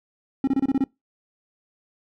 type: tone bursts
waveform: triangle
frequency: 270 Hz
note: C#4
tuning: 45 cents flat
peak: -15 dBFS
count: 7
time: 0.44-0.84 s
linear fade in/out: 2 ms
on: 34 ms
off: 27 ms
effects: noise-tail reverb RT60 0.2 s tail -23 dB re dry